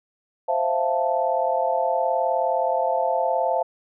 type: chord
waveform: sine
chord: F major seventh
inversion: second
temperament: equal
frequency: 523.3 / 659.3 / 698.5 / 880 Hz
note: C5 / E5 / F5 / A5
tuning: 0 / 0 / 0 / 0 cents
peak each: -25 dBFS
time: 0.48-3.63 s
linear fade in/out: 10 ms
effects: none